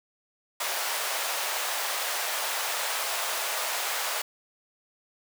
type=high-pass noise; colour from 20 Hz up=pink; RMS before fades=-30 dBFS; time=0.6-4.22 s; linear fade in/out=5 ms; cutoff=610 Hz; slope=24 dB/octave; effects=none